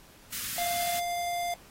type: band-stop noise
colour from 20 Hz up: white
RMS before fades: -35 dBFS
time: 0.32-1 s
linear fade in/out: 10 ms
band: 280 to 1200 Hz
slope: 48 dB/octave
type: tone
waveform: square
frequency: 698.5 Hz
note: F5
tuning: in tune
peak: -30 dBFS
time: 0.58-1.54 s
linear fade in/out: 2 ms
effects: pink hiss -55 dBFS RMS until 1.7 s + AAC 48 kbps